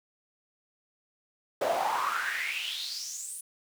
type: noise with high-pass filter sweep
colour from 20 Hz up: brown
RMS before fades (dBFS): -32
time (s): 1.61-3.41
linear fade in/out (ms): 5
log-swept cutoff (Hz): 560 to 9900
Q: 6.8
effects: none